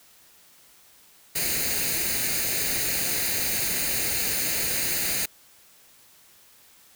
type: noise with comb filter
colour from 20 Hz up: white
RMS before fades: -26 dBFS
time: 1.35-5.26 s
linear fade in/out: 10 ms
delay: 0.45 ms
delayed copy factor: +0.65
effects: white hiss -55 dBFS RMS until 6.95 s